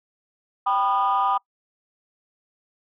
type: chord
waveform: sine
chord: G augmented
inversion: none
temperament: equal with one note detuned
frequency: 784 / 987.8 / 1222.4 Hz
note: G5 / B5 / D#6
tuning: 0 / 0 / -31 cents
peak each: -22 dBFS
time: 0.66-1.38 s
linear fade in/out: 10 ms
effects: noise-tail reverb RT60 0.1 s tail -24 dB re dry + tanh soft clip ceiling -13 dBFS